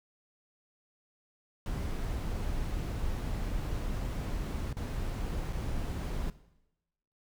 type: noise with dropouts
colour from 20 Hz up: brown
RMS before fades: -34 dBFS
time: 1.66-6.3 s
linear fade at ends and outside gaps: 1 ms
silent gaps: 4.728-4.768 / 5.526-5.53 s
effects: noise-tail reverb RT60 0.9 s tail -17 dB re dry